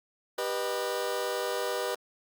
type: chord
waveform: sawtooth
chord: G augmented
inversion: none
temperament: just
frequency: 392 / 490 / 612.5 Hz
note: G4 / B4 / D#5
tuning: 0 / -14 / -27 cents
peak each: -31 / -28 / -31 dBFS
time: 0.38-1.95 s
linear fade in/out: 5 ms
effects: Opus 48 kbps